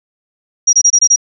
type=tone bursts; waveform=sine; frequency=5710 Hz; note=F8; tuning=37 cents sharp; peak=-5 dBFS; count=6; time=0.67-1.161 s; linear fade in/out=10 ms; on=61 ms; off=25 ms; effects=none